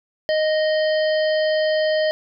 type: harmonic tone with a mistuned harmonic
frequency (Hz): 621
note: D#5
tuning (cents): -3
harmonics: 1 / 3 / 5 / 7 / 8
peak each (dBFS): -17 / -27 / -31 / -34 / -35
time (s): 0.29-2.11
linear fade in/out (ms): 0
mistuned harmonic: 8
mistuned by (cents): -17
effects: none